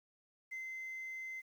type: tone with ADSR envelope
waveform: sine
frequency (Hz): 2066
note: C7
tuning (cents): -22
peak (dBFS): -38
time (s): 0.51-1.42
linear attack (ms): 18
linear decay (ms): 120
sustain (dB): -2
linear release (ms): 30
effects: tanh soft clip ceiling -39 dBFS + 11-bit